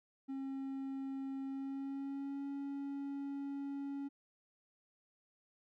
triangle tone with pitch glide, 270 to 279.2 Hz, C#4 to C#4, -45 to +13 cents, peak -37 dBFS, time 0.28-4.09 s, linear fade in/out 20 ms, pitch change +58 cents, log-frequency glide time 1.46-2.47 s, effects none

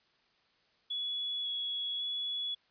sine tone with vibrato, 3375 Hz, G#7, 27 cents sharp, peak -33 dBFS, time 0.9-2.55 s, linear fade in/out 10 ms, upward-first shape square, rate 0.91 Hz, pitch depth 8 cents each way, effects white hiss -70 dBFS RMS until 2.7 s + resampled to 11025 Hz

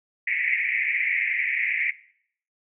pink band-pass noise, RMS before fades -25 dBFS, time 0.27-1.91 s, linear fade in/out 5 ms, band 1900 to 2400 Hz, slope 96 dB/octave, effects noise-tail reverb RT60 0.6 s tail -18 dB re dry

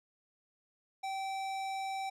sine tone with hard clipping, 774 Hz, G5, 22 cents flat, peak -37 dBFS, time 1.03-2.1 s, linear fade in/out 10 ms, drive 16 dB, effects none

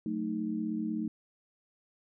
sine chord, D# diminished, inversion first, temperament equal with one note detuned, 185 / 221.3 / 311.1 Hz, F#3 / A3 / D#4, 0 / +10 / 0 cents, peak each -39 / -33 / -35 dBFS, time 0.06-1.08 s, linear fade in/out 2 ms, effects none

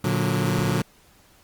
sawtooth chord, Bb augmented, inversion none, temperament just, 116.54 / 145.68 / 182.1 Hz, Bb2 / D3 / F#3, 0 / -14 / -27 cents, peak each -21 dBFS, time 0.04-0.82 s, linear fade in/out 5 ms, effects pink hiss -56 dBFS RMS until 1.43 s + Opus 32 kbps

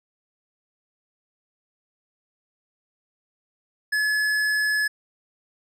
sine tone with tanh clipping, 1708 Hz, G#6, 48 cents sharp, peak -22 dBFS, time 3.92-4.88 s, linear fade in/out 10 ms, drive 14 dB, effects none

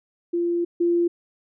sine tone pair in turn, 344.5 / 344.5 Hz, F4 / F4, -24 / -24 cents, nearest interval unison, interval 0 cents, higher neither, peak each -20 / -17 dBFS, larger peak second, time 0.33-0.65 / 0.8-1.08 s, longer first, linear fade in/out 10 ms, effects none

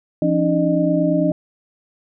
sine tone cluster, 170.8 / 279 / 307.9 / 610 Hz, F3 / C#4 / D#4 / D#5, -38 / +11 / -18 / -34 cents, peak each -20 dBFS, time 0.22-1.32 s, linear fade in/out 2 ms, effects none

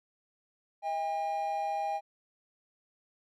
triangle tone pair together, 638.9 / 805 Hz, D#5 / G5, +46 / +46 cents, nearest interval major third, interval 400 cents, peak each -35 / -29 dBFS, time 0.82-2.01 s, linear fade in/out 50 ms, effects none

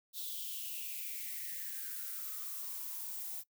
violet noise with high-pass filter sweep, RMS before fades -42 dBFS, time 0.13-3.44 s, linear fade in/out 50 ms, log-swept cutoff 3700 to 730 Hz, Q 6.7, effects noise-tail reverb RT60 0.1 s tail -20 dB re dry

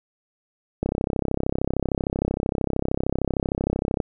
click train, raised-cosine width 2 ms, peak -9 dBFS, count 106, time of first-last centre 0.83-4.002 s, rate 33.1 Hz, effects none

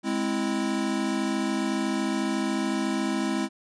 square chord, Ab augmented, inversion none, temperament equal, 207.7 / 261.6 / 329.6 Hz, Ab3 / C4 / E4, 0 / 0 / 0 cents, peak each -30 dBFS, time 0.03-3.49 s, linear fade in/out 50 ms, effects resampled to 22050 Hz

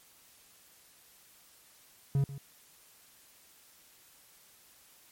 triangle tone with echo, 138.59 Hz, C#3, in tune, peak -22 dBFS, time 2.15-2.24 s, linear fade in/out 2 ms, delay 140 ms, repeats 1, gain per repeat -15 dB, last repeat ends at 2.38 s, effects white hiss -60 dBFS RMS until 5.11 s + MP3 64 kbps

